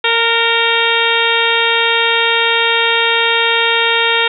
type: harmonic tone with a mistuned harmonic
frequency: 460.7 Hz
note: A#4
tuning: 20 cents flat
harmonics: 1 / 2 / 3 / 4 / 5 / 6 / 7 / 8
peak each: -19 / -19 / -19 / -19 / -19 / -19 / -19 / -19 dBFS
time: 0.04-4.28 s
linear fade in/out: 5 ms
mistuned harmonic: 3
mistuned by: +23 cents
effects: none